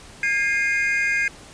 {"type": "tone cluster", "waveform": "triangle", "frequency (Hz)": [1626, 2113, 2464], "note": ["G#6", "C7", "D#7"], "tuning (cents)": [-37, 16, -17], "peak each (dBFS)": [-21, -21, -24], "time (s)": [0.23, 1.28], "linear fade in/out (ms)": 2, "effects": ["pink hiss -44 dBFS RMS until 1.53 s", "resampled to 22050 Hz"]}